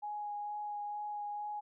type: tone with vibrato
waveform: sine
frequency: 830.6 Hz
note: G#5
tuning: in tune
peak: -37 dBFS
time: 0.02-1.61 s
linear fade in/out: 20 ms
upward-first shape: sine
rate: 2.2 Hz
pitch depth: 11 cents each way
effects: none